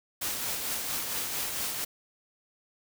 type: noise with tremolo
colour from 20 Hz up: white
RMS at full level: -31 dBFS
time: 0.21-1.85 s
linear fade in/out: 10 ms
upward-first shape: triangle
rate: 4.4 Hz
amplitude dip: 40%
effects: none